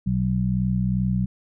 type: harmonic tone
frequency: 62.6 Hz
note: B1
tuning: 24 cents sharp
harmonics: 1 / 2 / 3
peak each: -29 / -24 / -22 dBFS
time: 0.06-1.26 s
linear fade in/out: 10 ms
effects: none